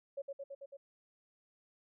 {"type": "tone with echo", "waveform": "sine", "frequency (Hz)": 554.4, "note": "C#5", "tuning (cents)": 0, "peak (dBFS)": -37, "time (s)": [0.17, 0.22], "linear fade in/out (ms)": 10, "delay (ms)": 110, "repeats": 5, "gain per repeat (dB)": -2, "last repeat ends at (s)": 0.77, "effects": []}